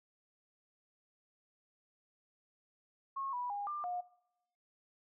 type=tone with pitch steps; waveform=sine; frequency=1088 / 981 / 813 / 1192 / 716 Hz; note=C#6 / B5 / G#5 / D6 / F5; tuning=-33 / -12 / -37 / +25 / +43 cents; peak=-36 dBFS; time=3.16-4.01 s; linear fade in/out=10 ms; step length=170 ms; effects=noise-tail reverb RT60 0.9 s tail -22 dB re dry